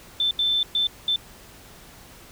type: tone bursts at uneven times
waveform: sine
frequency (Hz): 3539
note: A7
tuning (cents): +9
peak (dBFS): -19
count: 4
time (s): 0.2-0.31 / 0.39-0.63 / 0.75-0.87 / 1.08-1.16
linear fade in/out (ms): 2
effects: pink hiss -47 dBFS RMS until 2.31 s